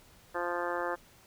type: harmonic tone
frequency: 174.61 Hz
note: F3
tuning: in tune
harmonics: 2 / 3 / 4 / 5 / 6 / 7 / 8 / 9 / 10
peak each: -38 / -36 / -40 / -39 / -40 / -40 / -44 / -41 / -43 dBFS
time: 0.34-0.96 s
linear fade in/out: 20 ms
effects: pink hiss -59 dBFS RMS until 1.26 s